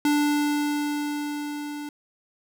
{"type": "tone with level ramp", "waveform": "square", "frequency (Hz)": 293.7, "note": "D4", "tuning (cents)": 0, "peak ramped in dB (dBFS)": [-19, -33], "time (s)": [0.05, 1.89], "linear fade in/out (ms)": 2, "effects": []}